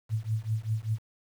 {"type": "tone with tremolo", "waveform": "sine", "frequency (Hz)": 110, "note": "A2", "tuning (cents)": 0, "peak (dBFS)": -23, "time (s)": [0.09, 0.99], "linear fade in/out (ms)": 50, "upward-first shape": "triangle", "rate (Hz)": 5.1, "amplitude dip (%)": 100, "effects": ["9-bit"]}